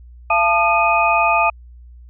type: tone cluster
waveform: sine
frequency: 682 / 879 / 1216 / 2502 Hz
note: F5 / A5 / D#6 / D#7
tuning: -41 / -2 / -40 / +9 cents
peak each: -18 dBFS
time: 0.3-1.5 s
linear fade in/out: 5 ms
effects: added 60 Hz sine -38 dBFS peak until 2.09 s